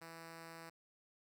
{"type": "tone", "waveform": "5% pulse", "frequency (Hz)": 164.81, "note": "E3", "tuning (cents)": 0, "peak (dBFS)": -39, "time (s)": [0.01, 0.7], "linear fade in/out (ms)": 10, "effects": []}